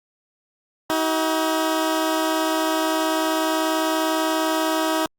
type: tone pair together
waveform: 15% pulse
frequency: 318.5 / 378.8 Hz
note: D#4 / F#4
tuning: +41 / +41 cents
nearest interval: minor third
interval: 300 cents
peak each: -14 / -21 dBFS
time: 0.9-5.06 s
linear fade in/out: 0 ms
effects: Opus 48 kbps